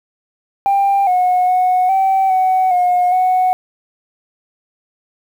sine tone with pitch steps, 793 / 728 / 734 / 770 / 749 / 719 / 739 Hz, G5 / F#5 / F#5 / G5 / F#5 / F#5 / F#5, +20 / -28 / -14 / -31 / +21 / -50 / -2 cents, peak -9 dBFS, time 0.66-3.53 s, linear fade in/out 0 ms, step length 410 ms, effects tanh soft clip ceiling -8 dBFS + 7-bit

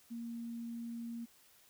sine tone, 233.1 Hz, A#3, in tune, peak -40 dBFS, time 0.1-1.26 s, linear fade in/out 20 ms, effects white hiss -65 dBFS RMS until 1.69 s

